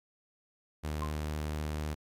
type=tone; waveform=sawtooth; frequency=76 Hz; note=D#2; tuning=40 cents flat; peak=-29 dBFS; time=0.83-1.95 s; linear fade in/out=20 ms
type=tone with exponential decay; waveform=sine; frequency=1046.5 Hz; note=C6; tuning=in tune; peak=-32 dBFS; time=1.02-1.19 s; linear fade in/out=0 ms; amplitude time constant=36 ms
effects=MP3 96 kbps